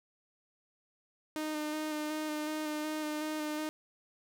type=tone with vibrato; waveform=sawtooth; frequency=305.8 Hz; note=D#4; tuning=30 cents flat; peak=-30 dBFS; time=1.36-3.69 s; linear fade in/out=0 ms; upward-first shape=square; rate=2.7 Hz; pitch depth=16 cents each way; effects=none